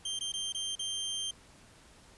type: tone with dropouts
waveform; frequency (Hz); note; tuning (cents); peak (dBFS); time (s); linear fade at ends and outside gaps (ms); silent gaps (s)
sawtooth; 3150; G7; +8; -30; 0.05-1.31; 5; 0.191-0.208 / 0.321-0.337 / 0.524-0.546 / 0.754-0.792
effects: pink hiss -58 dBFS RMS until 2.17 s + resampled to 24000 Hz